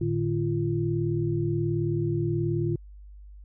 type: tone cluster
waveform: sine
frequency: 112 / 150.7 / 343.7 Hz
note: A2 / D3 / F4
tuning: +31 / +45 / -28 cents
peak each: -28 dBFS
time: 0.01-2.76 s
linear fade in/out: 5 ms
effects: added 50 Hz sine -43 dBFS peak until 3.44 s